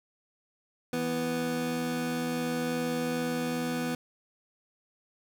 25% pulse tone pair together, 164.92 / 247.1 Hz, E3 / B3, +1 / +1 cents, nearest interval perfect fifth, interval 700 cents, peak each -32 / -26 dBFS, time 0.93-3.95 s, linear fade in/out 2 ms, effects none

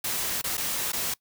white noise with dropouts, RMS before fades -29 dBFS, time 0.04-1.14 s, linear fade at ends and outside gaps 5 ms, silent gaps 0.416-0.44 / 0.571-0.577 / 0.92-0.931 s, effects noise-tail reverb RT60 0.1 s tail -22 dB re dry

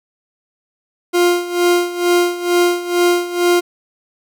40% pulse tone with tremolo, 351.4 Hz, F4, 11 cents sharp, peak -9 dBFS, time 1.13-3.61 s, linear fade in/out 20 ms, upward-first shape sine, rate 2.2 Hz, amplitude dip 80%, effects none

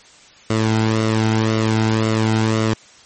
sawtooth tone with flanger, 110.5 Hz, A2, 8 cents sharp, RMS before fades -17 dBFS, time 0.5-2.74 s, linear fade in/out 5 ms, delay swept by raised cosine 1.2 to 1.76 ms, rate 1.9 Hz, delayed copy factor -0.65, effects white hiss -46 dBFS RMS until 3.05 s + MP3 32 kbps

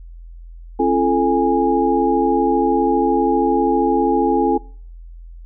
sine tone cluster, 269.4 / 342 / 437.1 / 824 Hz, C#4 / F4 / A4 / G#5, -49 / -36 / -11 / -14 cents, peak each -19 dBFS, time 0.79-4.58 s, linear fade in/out 10 ms, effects noise-tail reverb RT60 0.5 s tail -23 dB re dry + added 42 Hz sine -34 dBFS peak until 5.45 s

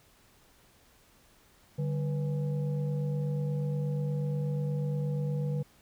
sine tone with frequency modulation, 146.83 Hz, D3, in tune, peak -28 dBFS, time 1.78-5.63 s, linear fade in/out 10 ms, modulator 342 Hz, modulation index 0.58, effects pink hiss -62 dBFS RMS until 5.81 s

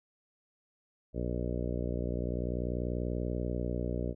harmonic tone, 60.4 Hz, B1, 38 cents flat, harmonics 1 / 2 / 3 / 4 / 5 / 6 / 7 / 8 / 9 / 10, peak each -35 / -38 / -40 / -41 / -42 / -43 / -43 / -44 / -45 / -45 dBFS, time 1.13-4.15 s, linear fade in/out 50 ms, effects none

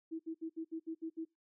sine tone bursts, 324.4 Hz, E4, 28 cents flat, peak -37 dBFS, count 8, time 0.11-1.252 s, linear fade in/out 20 ms, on 85 ms, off 66 ms, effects noise-tail reverb RT60 0.2 s tail -22 dB re dry

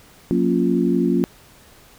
sine chord, Gb major seventh, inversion none, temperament equal with one note detuned, 181.29 / 233.1 / 277.2 / 349.2 Hz, Gb3 / Bb3 / Db4 / F4, -35 / 0 / 0 / 0 cents, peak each -21 dBFS, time 0.31-1.24 s, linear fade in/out 0 ms, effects pink hiss -49 dBFS RMS until 1.98 s

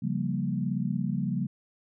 sine chord, G half-diminished seventh, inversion second, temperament equal, 138.59 / 174.61 / 196 / 233.1 Hz, Db3 / F3 / G3 / Bb3, 0 / 0 / 0 / 0 cents, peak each -32 / -32 / -31 / -33 dBFS, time 0.02-1.47 s, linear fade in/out 10 ms, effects none

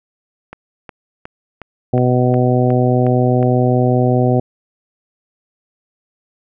click train, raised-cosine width 0.5 ms, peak -16 dBFS, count 9, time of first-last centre 0.53-3.429 s, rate 2.76 Hz
harmonic tone, 125 Hz, B2, 21 cents sharp, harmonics 1 / 2 / 3 / 4 / 5 / 6, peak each -14 / -17 / -19 / -20 / -21 / -22 dBFS, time 1.93-4.4 s, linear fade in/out 5 ms
effects none

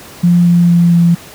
sine tone with pitch steps, 174.3 / 173.1 / 171.9 / 170.71 Hz, F3 / F3 / F3 / F3, -3 / -15 / -27 / -39 cents, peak -5 dBFS, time 0.23-1.15 s, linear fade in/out 10 ms, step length 230 ms, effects pink hiss -34 dBFS RMS until 1.34 s + high-pass 80 Hz 12 dB/octave

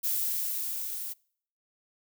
violet noise with level ramp, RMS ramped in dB -28 to -37 dBFS, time 0.03-1.14 s, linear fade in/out 20 ms, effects noise-tail reverb RT60 0.6 s tail -26 dB re dry

